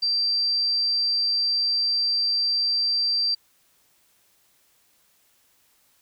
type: tone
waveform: sine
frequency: 4699 Hz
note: D8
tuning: in tune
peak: -20 dBFS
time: 0.02-3.35 s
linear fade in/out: 10 ms
effects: white hiss -63 dBFS RMS until 6.01 s